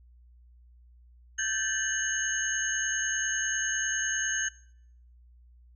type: tone cluster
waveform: sine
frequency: 1547 / 1617 / 1754 / 2971 / 6470 Hz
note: G6 / G#6 / A6 / F#7 / G#8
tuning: -23 / -47 / -6 / +6 / -46 cents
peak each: -33 / -38 / -34 / -38 / -31 dBFS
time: 1.38-4.49 s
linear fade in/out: 10 ms
effects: noise-tail reverb RT60 0.7 s tail -23 dB re dry + added 60 Hz sine -53 dBFS peak until 5.75 s